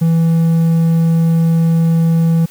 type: tone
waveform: triangle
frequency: 164.81 Hz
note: E3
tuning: in tune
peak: -7 dBFS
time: 0.01-2.46 s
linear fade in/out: 10 ms
effects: white hiss -42 dBFS RMS until 2.5 s